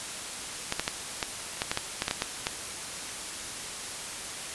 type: clicks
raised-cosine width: 0.2 ms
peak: -9 dBFS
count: 12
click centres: 0.724 / 0.796 / 0.879 / 1.228 / 1.619 / 1.715 / 1.774 / 2.021 / 2.081 / 2.111 / 2.221 / 2.469 s
effects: white hiss -37 dBFS RMS until 4.54 s + resampled to 24000 Hz